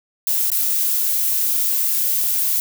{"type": "noise with dropouts", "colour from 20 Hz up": "violet", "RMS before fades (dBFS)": -19, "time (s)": [0.27, 2.6], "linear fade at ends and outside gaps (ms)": 1, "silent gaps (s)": [0.502, 0.517], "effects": []}